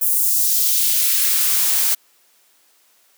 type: noise with high-pass filter sweep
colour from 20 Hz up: blue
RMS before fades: -17 dBFS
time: 0.01-1.95 s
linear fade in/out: 10 ms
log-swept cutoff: 11000 to 490 Hz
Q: 0.96
effects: white hiss -57 dBFS RMS until 3.17 s + high-pass 300 Hz 12 dB/octave